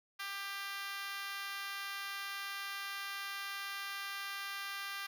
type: tone with high-pass filter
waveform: 5% pulse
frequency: 396.2 Hz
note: G4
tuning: 18 cents sharp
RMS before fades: -42 dBFS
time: 0.19-5.07 s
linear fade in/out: 10 ms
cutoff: 1300 Hz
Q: 2
effects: none